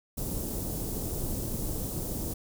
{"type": "band-stop noise", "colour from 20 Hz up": "pink", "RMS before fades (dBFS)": -33, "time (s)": [0.17, 2.34], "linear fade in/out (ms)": 10, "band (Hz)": [440, 9300], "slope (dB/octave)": 12, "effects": []}